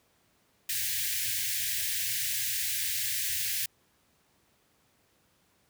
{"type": "band-stop noise", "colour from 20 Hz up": "white", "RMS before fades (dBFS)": -31, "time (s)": [0.69, 3.66], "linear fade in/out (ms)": 5, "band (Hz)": [130, 1600], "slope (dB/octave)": 96, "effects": ["pink hiss -68 dBFS RMS until 5.69 s", "high-pass 80 Hz 12 dB/octave"]}